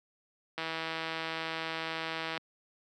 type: click train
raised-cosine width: 0.3 ms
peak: -19 dBFS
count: 292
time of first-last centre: 0.58-2.376 s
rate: 162 Hz
effects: high-pass 200 Hz 12 dB/octave